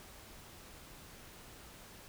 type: silence
effects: pink hiss -54 dBFS RMS until 2.08 s